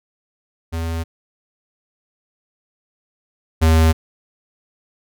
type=tone pair in turn; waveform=square; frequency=82.41 / 80.43 Hz; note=E2 / E2; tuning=0 / -42 cents; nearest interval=unison; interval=42 cents; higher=first; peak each=-22 / -11 dBFS; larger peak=second; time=0.72-1.04 / 3.61-3.93 s; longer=neither; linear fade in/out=20 ms; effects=none